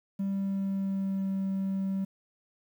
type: tone with pitch glide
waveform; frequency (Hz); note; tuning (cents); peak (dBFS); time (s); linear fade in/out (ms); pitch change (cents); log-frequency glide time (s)
triangle; 196 to 193.08; G3 to G3; 0 to -26; -25; 0.19-2.05; 10; -26; 0.31-1.32
effects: tanh soft clip ceiling -22 dBFS + 10-bit